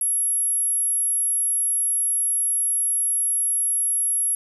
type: tone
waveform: sine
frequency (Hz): 11210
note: F9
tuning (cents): +5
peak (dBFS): -19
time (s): 0.01-4.35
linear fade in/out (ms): 2
effects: none